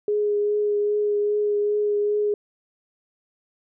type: tone with vibrato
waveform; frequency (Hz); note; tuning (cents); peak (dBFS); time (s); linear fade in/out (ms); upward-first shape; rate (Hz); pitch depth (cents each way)
sine; 415.3; G#4; 0; -19; 0.08-2.34; 2; triangle; 2.5; 16
effects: none